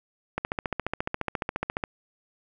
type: click train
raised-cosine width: 0.5 ms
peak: -12 dBFS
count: 22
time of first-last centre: 0.38-1.838 s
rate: 14.4 Hz
effects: none